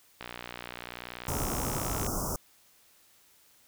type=click train; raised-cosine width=0.3 ms; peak=-22 dBFS; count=113; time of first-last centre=0.21-2.064 s; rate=60.4 Hz
type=band-stop noise; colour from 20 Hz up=pink; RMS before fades=-32 dBFS; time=1.28-2.36 s; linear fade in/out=2 ms; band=1400 to 5200 Hz; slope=96 dB/octave
effects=white hiss -62 dBFS RMS until 3.67 s